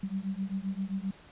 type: beating tone pair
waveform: sine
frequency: 189.6 / 197.2 Hz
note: F#3 / G3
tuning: +43 / +11 cents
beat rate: 7.6 Hz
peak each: -34 / -34 dBFS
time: 0.03-1.11 s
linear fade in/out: 5 ms
effects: pink hiss -55 dBFS RMS until 1.31 s + resampled to 8000 Hz